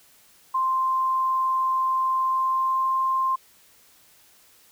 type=tone with pitch glide; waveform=sine; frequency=1046.5 to 1053.2 Hz; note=C6 to C6; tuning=0 to +11 cents; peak=-20 dBFS; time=0.54-3.36 s; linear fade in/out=10 ms; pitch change=+11 cents; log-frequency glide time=2.21-2.96 s; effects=white hiss -56 dBFS RMS until 4.71 s